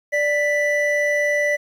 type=tone pair together; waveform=triangle; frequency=588 / 1977.8 Hz; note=D5 / B6; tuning=+2 / +2 cents; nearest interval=octave + major sixth; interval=2100 cents; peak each=-18 dBFS; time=0.12-1.57 s; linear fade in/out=20 ms; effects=9-bit